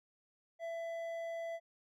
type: tone with hard clipping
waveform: triangle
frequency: 667 Hz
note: E5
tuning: 20 cents sharp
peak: -40 dBFS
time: 0.59-1.6 s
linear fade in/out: 50 ms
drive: 10 dB
effects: none